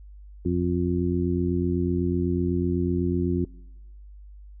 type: harmonic tone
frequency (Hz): 88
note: F2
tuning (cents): +14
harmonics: 1 / 2 / 3 / 4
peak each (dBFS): -27 / -27 / -27 / -27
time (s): 0.45-3.45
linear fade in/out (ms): 5
effects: noise-tail reverb RT60 1.0 s tail -24 dB re dry + added 50 Hz sine -42 dBFS peak until 4.6 s